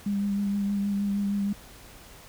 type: tone with vibrato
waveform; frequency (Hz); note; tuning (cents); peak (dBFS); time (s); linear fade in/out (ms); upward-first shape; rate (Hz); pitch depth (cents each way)
sine; 201.1; G3; +44; -24; 0.06-1.53; 5; triangle; 6.4; 23
effects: added 50 Hz sine -53 dBFS peak until 2.28 s + pink hiss -49 dBFS RMS until 2.28 s